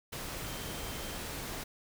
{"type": "tone in noise", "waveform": "sine", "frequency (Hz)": 3136, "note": "G7", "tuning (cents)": 0, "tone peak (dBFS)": -51, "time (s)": [0.44, 1.18], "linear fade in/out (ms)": 10, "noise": "pink", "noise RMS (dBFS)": -40, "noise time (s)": [0.12, 1.64], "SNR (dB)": -14, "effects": []}